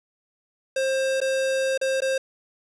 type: tone with dropouts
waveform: square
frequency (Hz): 531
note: C5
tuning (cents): +25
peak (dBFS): -22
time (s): 0.76-2.18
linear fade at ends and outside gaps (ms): 5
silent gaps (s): 1.204-1.214 / 1.777-1.813 / 2.005-2.019
effects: resampled to 22050 Hz + 8-bit